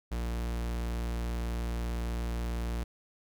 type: tone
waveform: 45% pulse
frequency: 58.27 Hz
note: A#1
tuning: in tune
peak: -31 dBFS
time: 0.11-2.84 s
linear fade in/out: 10 ms
effects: none